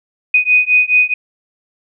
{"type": "beating tone pair", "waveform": "sine", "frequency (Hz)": [2489, 2493.7], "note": ["D#7", "D#7"], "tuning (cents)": [0, 3], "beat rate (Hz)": 4.7, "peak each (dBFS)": -12, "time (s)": [0.34, 1.14], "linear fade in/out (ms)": 5, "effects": []}